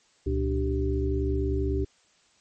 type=tone cluster; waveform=sine; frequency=69.3 / 119.3 / 291.2 / 387.1 Hz; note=C#2 / A#2 / D4 / G4; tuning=0 / +41 / -15 / -22 cents; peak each=-26 / -33 / -32 / -29 dBFS; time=0.26-1.85 s; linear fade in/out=10 ms; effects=white hiss -63 dBFS RMS until 2.4 s + MP3 32 kbps